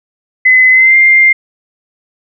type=tone with pitch glide; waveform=sine; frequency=2029 to 2103 Hz; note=B6 to C7; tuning=+46 to +8 cents; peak=-3 dBFS; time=0.45-1.33 s; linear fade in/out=10 ms; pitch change=+62 cents; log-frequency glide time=0.71-0.97 s; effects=none